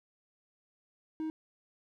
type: tone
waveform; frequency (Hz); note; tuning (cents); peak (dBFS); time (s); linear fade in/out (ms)
triangle; 315.1; D#4; +22; -31; 1.2-1.3; 0
effects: none